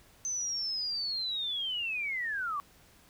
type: linear sweep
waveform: sine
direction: down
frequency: 6200 to 1108.7 Hz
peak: -31 dBFS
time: 0.25-2.6 s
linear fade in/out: 0 ms
effects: pink hiss -60 dBFS RMS until 3.09 s